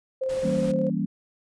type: tone with tremolo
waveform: sine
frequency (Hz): 524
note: C5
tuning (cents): +2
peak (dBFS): -23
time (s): 0.21-0.9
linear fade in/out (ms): 10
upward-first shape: square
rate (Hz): 19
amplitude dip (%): 25
type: noise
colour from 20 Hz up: pink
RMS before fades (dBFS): -41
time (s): 0.29-0.72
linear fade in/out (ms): 5
type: chord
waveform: sine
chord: E diminished seventh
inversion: none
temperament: equal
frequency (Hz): 164.81 / 196 / 233.1 / 277.2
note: E3 / G3 / Bb3 / Db4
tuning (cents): 0 / 0 / 0 / 0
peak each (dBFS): -29 / -27 / -29 / -32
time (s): 0.43-1.06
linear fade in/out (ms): 10
effects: resampled to 22050 Hz

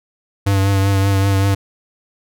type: tone with vibrato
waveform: square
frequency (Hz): 98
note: G2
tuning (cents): 0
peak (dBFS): -13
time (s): 0.46-1.55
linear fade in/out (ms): 10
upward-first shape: triangle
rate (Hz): 5.2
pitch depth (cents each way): 31
effects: none

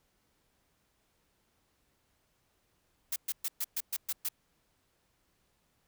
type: noise bursts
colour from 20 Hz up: blue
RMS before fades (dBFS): -33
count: 8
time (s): 3.12-4.288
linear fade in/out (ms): 5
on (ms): 41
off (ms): 120
effects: pink hiss -74 dBFS RMS until 5.87 s

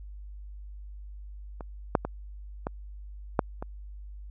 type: clicks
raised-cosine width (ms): 1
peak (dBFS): -25 / -6 / -17 / -16 / -7 / -21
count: 6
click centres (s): 1.608 / 1.952 / 2.05 / 2.669 / 3.392 / 3.625
effects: added 50 Hz sine -40 dBFS peak until 4.3 s

